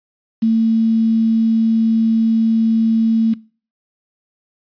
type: tone with quantisation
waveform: sine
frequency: 224.7 Hz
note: A3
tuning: 37 cents sharp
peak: -11 dBFS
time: 0.42-3.34 s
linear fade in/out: 10 ms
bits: 6
effects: noise-tail reverb RT60 0.4 s tail -23 dB re dry + resampled to 11025 Hz